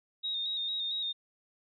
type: tone with vibrato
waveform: sine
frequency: 3729 Hz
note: A#7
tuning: in tune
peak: -31 dBFS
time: 0.23-1.13 s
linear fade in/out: 20 ms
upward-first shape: square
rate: 4.4 Hz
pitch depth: 34 cents each way
effects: none